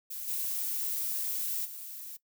violet noise with level steps, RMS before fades -39 / -33 / -43 dBFS, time 0.1-2.17 s, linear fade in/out 10 ms, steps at 0.27 / 1.64 s, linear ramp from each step 20 ms, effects noise-tail reverb RT60 0.1 s tail -19 dB re dry

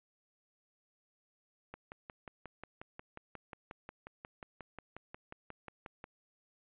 click train, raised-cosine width 0.5 ms, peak -30 dBFS, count 25, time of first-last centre 1.74-6.041 s, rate 5.58 Hz, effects resampled to 8000 Hz

